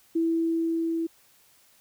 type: tone with level ramp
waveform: sine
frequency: 329.6 Hz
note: E4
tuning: in tune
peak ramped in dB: -21 to -25 dBFS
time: 0.15-1.07 s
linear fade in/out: 10 ms
effects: white hiss -60 dBFS RMS until 1.8 s